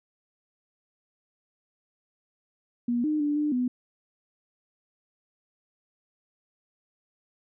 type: tone with pitch steps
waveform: sine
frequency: 240 / 304.6 / 293.3 / 298.5 / 249 Hz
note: B3 / D#4 / D4 / D4 / B3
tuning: -49 / -37 / -2 / +28 / +14 cents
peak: -23 dBFS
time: 2.88-3.68 s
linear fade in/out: 5 ms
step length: 160 ms
effects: none